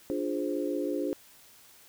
sine chord, D half-diminished seventh, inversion none, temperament equal, 293.7 / 349.2 / 415.3 / 523.3 Hz, D4 / F4 / Ab4 / C5, 0 / 0 / 0 / 0 cents, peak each -32 / -34 / -35 / -35 dBFS, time 0.1-1.13 s, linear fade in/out 0 ms, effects white hiss -56 dBFS RMS until 1.88 s

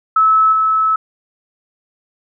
sine tone with level steps, 1300 Hz, E6, 24 cents flat, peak -8 / -11 dBFS, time 0.16-0.96 s, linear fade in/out 5 ms, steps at 0.52 s, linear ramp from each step 10 ms, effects none

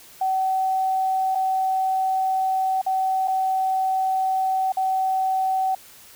sine tone with dropouts, 760 Hz, F#5, 46 cents sharp, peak -19 dBFS, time 0.21-5.75 s, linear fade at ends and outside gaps 5 ms, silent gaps 1.35-1.354 / 2.816-2.863 / 3.276-3.28 / 4.722-4.769 s, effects white hiss -47 dBFS RMS until 6.15 s

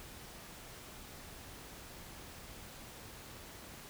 silence, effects pink hiss -51 dBFS RMS until 3.89 s

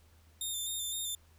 15% pulse tone with vibrato, 3615 Hz, A7, 46 cents sharp, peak -28 dBFS, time 0.41-1.15 s, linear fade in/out 2 ms, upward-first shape square, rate 3.9 Hz, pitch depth 26 cents each way, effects added 80 Hz sine -60 dBFS peak until 1.38 s + pink hiss -67 dBFS RMS until 1.38 s

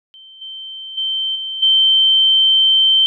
sine tone with level steps, 3110 Hz, G7, 14 cents flat, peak -38 / -28 / -17 / -22 / -9 dBFS, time 0.14-3.06 s, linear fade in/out 0 ms, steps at 0.41 / 0.97 / 1.35 / 1.62 s, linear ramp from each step 10 ms, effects none

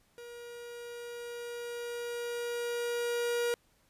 45% pulse tone with level ramp, 476.6 Hz, A#4, 38 cents sharp, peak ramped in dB -45 to -28 dBFS, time 0.18-3.54 s, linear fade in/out 0 ms, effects pink hiss -69 dBFS RMS until 3.89 s + resampled to 32000 Hz

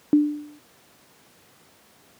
sine tone with exponential decay, 296.3 Hz, D4, 15 cents sharp, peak -10 dBFS, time 0.13-0.59 s, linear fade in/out 0 ms, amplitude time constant 100 ms, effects pink hiss -55 dBFS RMS until 2.19 s + high-pass 150 Hz 12 dB/octave

